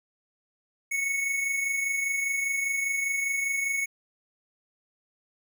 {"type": "tone pair together", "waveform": "square", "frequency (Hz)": [2187, 2212], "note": ["C#7", "C#7"], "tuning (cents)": [-24, -4], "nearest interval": "unison", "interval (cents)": 20, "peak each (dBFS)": [-36, -27], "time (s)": [0.91, 3.86], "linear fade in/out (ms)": 10, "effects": []}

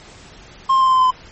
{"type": "tone with pitch steps", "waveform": "triangle", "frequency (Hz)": [1064, 1056.7, 1049.4, 1042.1, 1034.9, 1027.8, 1020.7], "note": ["C6", "C6", "C6", "C6", "C6", "C6", "C6"], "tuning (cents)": [29, 17, 5, -7, -19, -31, -43], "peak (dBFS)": -9, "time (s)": [0.69, 1.11], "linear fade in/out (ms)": 10, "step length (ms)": 60, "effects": ["pink hiss -42 dBFS RMS until 1.31 s", "MP3 32 kbps"]}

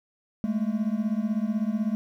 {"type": "beating tone pair", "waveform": "triangle", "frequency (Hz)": [207.3, 223.3], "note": ["G#3", "A3"], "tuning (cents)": [-3, 26], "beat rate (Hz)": 16, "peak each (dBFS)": -25, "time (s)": [0.44, 1.95], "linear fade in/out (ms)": 0, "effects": ["10-bit"]}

